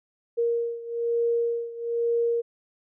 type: beating tone pair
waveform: sine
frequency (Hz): 467.9 / 469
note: A#4 / A#4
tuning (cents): +6 / +11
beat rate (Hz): 1.1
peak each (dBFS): -25 / -28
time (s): 0.37-2.42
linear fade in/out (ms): 20
effects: none